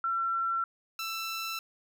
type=tone pair in turn; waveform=sine / 15% pulse; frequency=1353 / 1332.8 Hz; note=E6 / E6; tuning=+45 / +19 cents; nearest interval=unison; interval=26 cents; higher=first; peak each=-27 dBFS; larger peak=neither; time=0.04-0.64 / 0.99-1.59 s; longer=neither; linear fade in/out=2 ms; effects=none